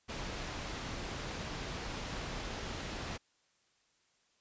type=low-pass noise; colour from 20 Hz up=pink; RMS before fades=-41 dBFS; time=0.08-3.18 s; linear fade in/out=20 ms; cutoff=6100 Hz; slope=12 dB/octave; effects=white hiss -73 dBFS RMS until 4.4 s + resampled to 16000 Hz